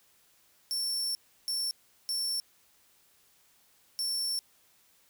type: tone bursts at uneven times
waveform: sawtooth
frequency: 5430 Hz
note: F8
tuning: 50 cents flat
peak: -27 dBFS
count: 4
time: 0.71-1.15 / 1.48-1.71 / 2.09-2.4 / 3.99-4.39 s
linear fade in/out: 0 ms
effects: white hiss -65 dBFS RMS until 5.09 s